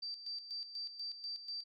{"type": "tone with tremolo", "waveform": "sine", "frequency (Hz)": 4664, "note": "D8", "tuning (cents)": -13, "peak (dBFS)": -39, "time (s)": [0.02, 1.64], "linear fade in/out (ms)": 10, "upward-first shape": "square", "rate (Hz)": 4.1, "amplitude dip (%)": 65, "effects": []}